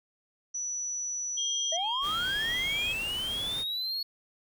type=tone; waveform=sine; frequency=5920 Hz; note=F#8; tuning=in tune; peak=-31 dBFS; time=0.54-1.77 s; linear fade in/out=10 ms
type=tone with pitch glide; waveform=sine; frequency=3220 to 3256 Hz; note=G7 to G#7; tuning=+46 to -35 cents; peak=-30 dBFS; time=1.37-2.93 s; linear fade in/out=10 ms; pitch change=+19 cents; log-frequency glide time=1.86-2.68 s
type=linear sweep; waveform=triangle; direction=up; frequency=622.3 to 4381 Hz; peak=-29 dBFS; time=1.72-4.03 s; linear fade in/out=5 ms
type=noise; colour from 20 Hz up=pink; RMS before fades=-42 dBFS; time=2.01-3.65 s; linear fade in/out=50 ms
effects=none